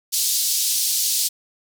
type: band-pass noise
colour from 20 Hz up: pink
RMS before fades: -21 dBFS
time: 0.12-1.29 s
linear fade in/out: 20 ms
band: 4200 to 16000 Hz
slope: 24 dB/octave
effects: none